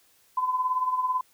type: tone with tremolo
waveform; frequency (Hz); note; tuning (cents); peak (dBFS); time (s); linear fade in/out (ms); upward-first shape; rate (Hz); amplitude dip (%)
sine; 1015; B5; +47; -20; 0.37-1.21; 5; triangle; 18; 70
effects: white hiss -62 dBFS RMS until 1.33 s